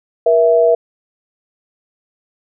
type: tone pair together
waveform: sine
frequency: 476.8 / 659.3 Hz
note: A#4 / E5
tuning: +39 / 0 cents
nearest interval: tritone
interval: 561 cents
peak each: -11 dBFS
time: 0.26-0.75 s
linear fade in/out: 5 ms
effects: none